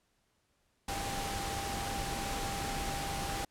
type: tone in noise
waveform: sine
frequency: 794 Hz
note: G5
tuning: 22 cents sharp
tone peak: -39 dBFS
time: 0.88-3.45 s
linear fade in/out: 5 ms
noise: pink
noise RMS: -37 dBFS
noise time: 0.88-3.45 s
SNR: -5 dB
effects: pink hiss -75 dBFS RMS until 3.5 s + low-pass 11000 Hz 12 dB/octave